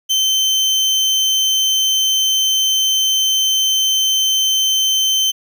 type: tone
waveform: 30% pulse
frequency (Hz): 3092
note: G7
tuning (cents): -24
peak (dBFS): -10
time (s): 0.09-5.32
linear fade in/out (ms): 20
effects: none